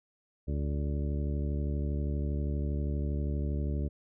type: harmonic tone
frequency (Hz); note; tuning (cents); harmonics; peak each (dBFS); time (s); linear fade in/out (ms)
72.5; D2; -22; 1 / 2 / 3 / 4 / 5 / 6 / 8; -30 / -36 / -40 / -42 / -44 / -46 / -48; 0.47-3.89; 20
effects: none